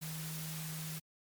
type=tone in noise; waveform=sine; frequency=158.5 Hz; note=D#3; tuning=32 cents sharp; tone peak=-41 dBFS; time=0.01-1 s; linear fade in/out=20 ms; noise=white; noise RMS=-45 dBFS; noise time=0.01-1 s; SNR=+1 dB; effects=MP3 96 kbps